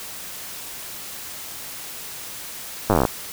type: slowing click train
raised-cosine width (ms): 1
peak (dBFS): -3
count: 13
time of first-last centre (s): 2.9-3.052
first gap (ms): 9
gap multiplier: 1.06
effects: white hiss -35 dBFS RMS until 3.32 s